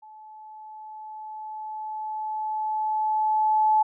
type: tone with level ramp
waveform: sine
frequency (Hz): 863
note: A5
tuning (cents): -34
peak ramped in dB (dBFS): -44 to -16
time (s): 0.02-3.83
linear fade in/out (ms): 10
effects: none